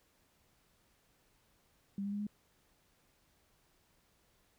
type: tone with pitch steps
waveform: sine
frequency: 198.4 / 201.5 / 204.7 / 207.9 Hz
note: G3 / G3 / G#3 / G#3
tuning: +21 / +48 / -25 / +2 cents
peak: -35 dBFS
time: 1.98-2.268 s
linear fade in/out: 2 ms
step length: 72 ms
effects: pink hiss -72 dBFS RMS until 4.58 s